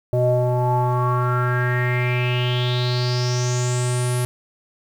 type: tone with low-pass filter sweep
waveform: square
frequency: 123.9 Hz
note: B2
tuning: 6 cents sharp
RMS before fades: -20 dBFS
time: 0.13-4.25 s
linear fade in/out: 0 ms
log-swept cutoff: 560 to 11000 Hz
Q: 6.8
effects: 8-bit